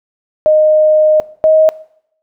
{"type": "tone pair in turn", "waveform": "sine", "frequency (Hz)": [617, 628.9], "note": ["D#5", "D#5"], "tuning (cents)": [-15, 18], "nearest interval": "unison", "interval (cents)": 33, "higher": "second", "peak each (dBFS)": -5, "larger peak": "neither", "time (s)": [[0.46, 1.2], [1.44, 1.69]], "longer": "first", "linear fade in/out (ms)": 0, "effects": ["noise-tail reverb RT60 0.7 s tail -21 dB re dry"]}